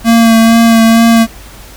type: tone with vibrato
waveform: square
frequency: 228 Hz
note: A#3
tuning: 38 cents flat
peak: -4 dBFS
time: 0.04-1.27 s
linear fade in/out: 50 ms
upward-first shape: sine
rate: 2.2 Hz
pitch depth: 18 cents each way
effects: added 50 Hz sine -34 dBFS peak until 1.76 s + pink hiss -34 dBFS RMS until 1.76 s